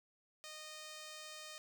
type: tone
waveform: 5% pulse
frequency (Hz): 617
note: D#5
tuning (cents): -15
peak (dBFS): -37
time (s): 0.44-1.58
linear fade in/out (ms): 0
effects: none